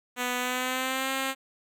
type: tone with pitch glide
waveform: 5% pulse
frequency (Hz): 247.8 to 267.1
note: B3 to C4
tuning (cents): +6 to +36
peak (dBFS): -16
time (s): 0.16-1.35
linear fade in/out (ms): 50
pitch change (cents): +130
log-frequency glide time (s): 0.38-1.11
effects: none